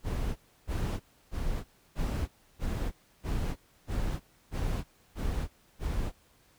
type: noise bursts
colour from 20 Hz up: brown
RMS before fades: -31 dBFS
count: 10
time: 0.03-6.12 s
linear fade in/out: 50 ms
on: 330 ms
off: 310 ms
effects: pink hiss -64 dBFS RMS until 6.58 s